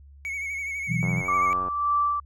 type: tone with vibrato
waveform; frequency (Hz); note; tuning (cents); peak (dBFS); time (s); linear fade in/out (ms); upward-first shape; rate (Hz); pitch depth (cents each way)
triangle; 2221; C#7; +3; -27; 0.25-1.53; 0; sine; 12; 46
type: chord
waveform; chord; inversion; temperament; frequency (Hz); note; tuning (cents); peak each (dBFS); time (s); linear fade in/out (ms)
sine; B suspended fourth; none; equal with one note detuned; 123.47 / 164.81 / 187.47; B2 / E3 / F#3; 0 / 0 / +23; -27 / -26 / -31; 0.87-1.24; 50
type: click train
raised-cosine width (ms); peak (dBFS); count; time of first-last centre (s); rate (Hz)
1; -22; 61; 1.03-1.684; 91.8
type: tone with tremolo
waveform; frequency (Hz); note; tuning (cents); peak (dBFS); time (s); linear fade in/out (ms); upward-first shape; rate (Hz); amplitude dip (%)
sine; 1166; D6; -13; -19; 1.28-2.2; 5; sine; 1.8; 55
effects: added 70 Hz sine -46 dBFS peak until 2.25 s

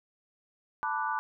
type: chord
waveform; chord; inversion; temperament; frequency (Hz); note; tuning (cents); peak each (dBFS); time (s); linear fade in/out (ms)
sine; B minor seventh; third; equal; 880 / 987.8 / 1174.7 / 1480; A5 / B5 / D6 / F#6; 0 / 0 / 0 / 0; -33 / -35 / -34 / -35; 0.83-1.19; 0
effects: none

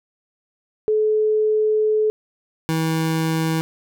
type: tone pair in turn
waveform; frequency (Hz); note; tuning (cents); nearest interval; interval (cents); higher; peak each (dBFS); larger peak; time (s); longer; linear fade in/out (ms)
sine / 25% pulse; 430 / 161.07; A4 / E3; -40 / -40; octave + perfect fourth; 1700; first; -15; neither; 0.88-2.1 / 2.69-3.61; first; 0
effects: none

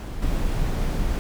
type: noise with level steps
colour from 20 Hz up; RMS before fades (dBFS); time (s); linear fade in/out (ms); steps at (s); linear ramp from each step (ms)
brown; -30 / -23; 0-1.19; 0; 0.22; 5
effects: none

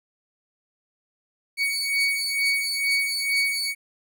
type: beating tone pair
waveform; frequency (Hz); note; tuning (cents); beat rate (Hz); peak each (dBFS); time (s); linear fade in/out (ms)
30% pulse; 2239 / 2241.2; C#7 / C#7; +17 / +18; 2.2; -23 / -22; 1.57-3.75; 50
effects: none

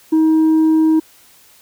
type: tone with tanh clipping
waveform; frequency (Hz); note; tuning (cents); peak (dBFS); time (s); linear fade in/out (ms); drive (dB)
triangle; 316.9; D#4; +32; -10; 0.12-1; 10; 7
effects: white hiss -48 dBFS RMS until 1.61 s

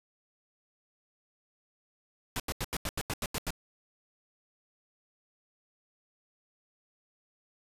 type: noise bursts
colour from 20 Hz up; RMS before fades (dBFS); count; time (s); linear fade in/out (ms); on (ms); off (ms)
pink; -33; 10; 2.36-3.505; 0; 38; 85
effects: resampled to 32000 Hz

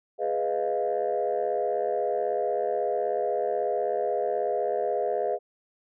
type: chord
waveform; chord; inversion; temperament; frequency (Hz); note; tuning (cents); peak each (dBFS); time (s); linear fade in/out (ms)
sine; F half-diminished seventh; first; equal; 415.3 / 493.9 / 622.3 / 698.5; Ab4 / Cb5 / Eb5 / F5; 0 / 0 / 0 / 0; -29; 0.18-5.39; 50
effects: tanh soft clip ceiling -17 dBFS

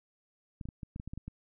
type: clicks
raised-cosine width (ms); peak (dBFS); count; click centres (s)
5; -28; 10; 0.612 / 0.655 / 0.688 / 0.832 / 0.961 / 0.999 / 1.076 / 1.135 / 1.176 / 1.28
effects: none

